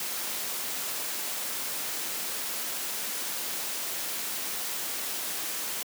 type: noise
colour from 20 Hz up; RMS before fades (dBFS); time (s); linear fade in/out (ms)
white; -33; 0-5.83; 2
effects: high-pass 200 Hz 12 dB/octave